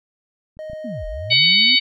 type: clicks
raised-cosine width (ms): 5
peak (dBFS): -36 / -27 / -26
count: 3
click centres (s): 0.57 / 0.699 / 0.733
type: tone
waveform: triangle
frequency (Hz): 622.3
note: D#5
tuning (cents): 0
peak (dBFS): -27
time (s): 0.59-1.33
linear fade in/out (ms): 0
type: linear two-way sweep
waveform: sine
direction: down then up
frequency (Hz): 264.4 to 34.65 to 264.4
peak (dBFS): -27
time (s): 0.84-1.76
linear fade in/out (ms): 10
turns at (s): 1.06
type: harmonic tone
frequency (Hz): 749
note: F#5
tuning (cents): +21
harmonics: 3 / 4 / 5 / 6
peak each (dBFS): -17 / -17 / -17 / -17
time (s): 1.3-1.8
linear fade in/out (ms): 20
effects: none